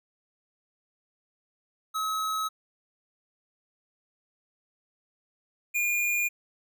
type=tone pair in turn; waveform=square; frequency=1283 / 2422 Hz; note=E6 / D#7; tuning=-47 / -47 cents; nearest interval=major seventh; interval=1100 cents; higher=second; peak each=-28 / -25 dBFS; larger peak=second; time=1.94-2.49 / 5.74-6.29 s; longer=neither; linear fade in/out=20 ms; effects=none